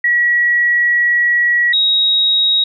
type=tone pair in turn; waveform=sine; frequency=1923 / 3792 Hz; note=B6 / A#7; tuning=-47 / +29 cents; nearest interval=octave; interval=1176 cents; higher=second; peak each=-10 dBFS; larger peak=neither; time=0.04-1.73 / 1.73-2.64 s; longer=first; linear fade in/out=5 ms; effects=none